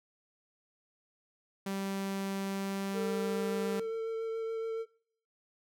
sawtooth tone with pitch glide, 195.3 to 197.23 Hz, G3 to G3, -6 to +11 cents, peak -30 dBFS, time 1.66-3.8 s, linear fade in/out 5 ms, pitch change +17 cents, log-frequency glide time 2.43-3.56 s
triangle tone with vibrato, 450 Hz, A4, 39 cents sharp, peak -30 dBFS, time 2.93-4.86 s, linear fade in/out 50 ms, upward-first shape sine, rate 7.1 Hz, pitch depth 11 cents each way
effects noise-tail reverb RT60 0.5 s tail -19 dB re dry

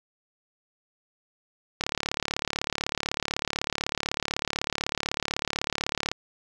click train, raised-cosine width 0.2 ms, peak -9 dBFS, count 156, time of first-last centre 1.81-6.116 s, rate 36 Hz, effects none

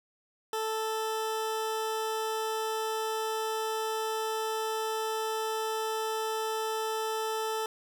20% pulse tone, 440 Hz, A4, in tune, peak -25 dBFS, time 0.53-7.66 s, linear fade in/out 2 ms, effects none

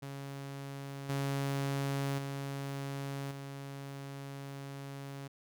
sawtooth tone with level steps, 138.59 Hz, C#3, in tune, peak -37 / -28 / -33 / -38 dBFS, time 0.02-5.28 s, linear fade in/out 10 ms, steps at 1.09 / 2.18 / 3.31 s, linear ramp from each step 5 ms, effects none

